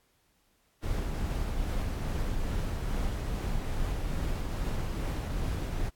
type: noise with tremolo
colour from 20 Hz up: brown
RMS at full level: -30 dBFS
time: 0.82-5.9 s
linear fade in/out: 20 ms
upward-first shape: triangle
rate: 2.4 Hz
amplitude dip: 25%
effects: pink hiss -70 dBFS RMS until 5.95 s + AAC 64 kbps